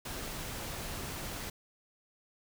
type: noise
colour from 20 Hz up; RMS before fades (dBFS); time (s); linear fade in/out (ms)
pink; -40; 0.05-1.5; 5
effects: none